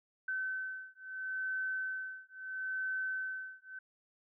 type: beating tone pair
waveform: sine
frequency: 1528 / 1528.75 Hz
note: G6 / G6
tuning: -45 / -44 cents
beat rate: 0.75 Hz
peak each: -39 / -39 dBFS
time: 0.28-3.79 s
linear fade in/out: 5 ms
effects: none